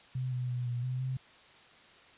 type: tone with pitch steps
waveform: sine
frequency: 128.4 / 125.1 / 123.5 / 121.2 / 127.4 / 130.2 Hz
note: C3 / B2 / B2 / B2 / C3 / C3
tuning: -32 / +23 / 0 / -32 / -46 / -8 cents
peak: -31 dBFS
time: 0.15-1.17 s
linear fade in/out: 5 ms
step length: 170 ms
effects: white hiss -57 dBFS RMS until 2.17 s + resampled to 8000 Hz